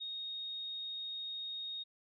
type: tone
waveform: sine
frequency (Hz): 3727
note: A#7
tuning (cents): -1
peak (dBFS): -39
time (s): 0-1.84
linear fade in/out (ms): 20
effects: none